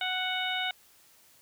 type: harmonic tone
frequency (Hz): 740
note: F#5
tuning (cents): 0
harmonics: 1 / 2 / 3 / 4 / 5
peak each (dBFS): -35 / -35 / -35 / -35 / -35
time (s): 0.01-0.71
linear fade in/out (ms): 2
effects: white hiss -60 dBFS RMS until 1.41 s